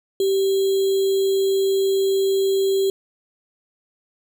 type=tone with sample-and-hold; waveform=sine; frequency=388.3 Hz; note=G4; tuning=16 cents flat; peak=-16 dBFS; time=0.2-2.9 s; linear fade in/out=2 ms; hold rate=3675 Hz; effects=none